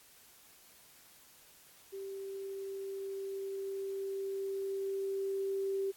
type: tone with level ramp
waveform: sine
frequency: 390.1 Hz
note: G4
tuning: 8 cents flat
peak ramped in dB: -40 to -31 dBFS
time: 1.92-5.92 s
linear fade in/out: 20 ms
effects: white hiss -60 dBFS RMS until 5.96 s + AAC 64 kbps